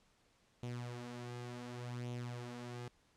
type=tone with flanger; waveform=sawtooth; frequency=121.8 Hz; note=B2; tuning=24 cents flat; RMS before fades=-45 dBFS; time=0.63-2.88 s; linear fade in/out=0 ms; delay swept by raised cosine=0.3 to 5.8 ms; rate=0.68 Hz; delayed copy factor=+0.6; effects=pink hiss -72 dBFS RMS until 3.16 s + low-pass 8000 Hz 12 dB/octave